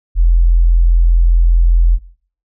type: tone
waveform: sine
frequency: 42.49 Hz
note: F1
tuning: 47 cents flat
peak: -6 dBFS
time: 0.15-1.99 s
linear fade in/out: 50 ms
effects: noise-tail reverb RT60 0.5 s tail -18 dB re dry